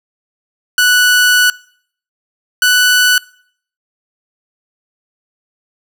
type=tone pair in turn; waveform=sawtooth; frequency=1480 / 1486.6 Hz; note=F#6 / F#6; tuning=0 / +8 cents; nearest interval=unison; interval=8 cents; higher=second; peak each=-4 dBFS; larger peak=neither; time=0.78-1.5 / 2.62-3.18 s; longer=first; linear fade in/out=2 ms; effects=noise-tail reverb RT60 0.6 s tail -23 dB re dry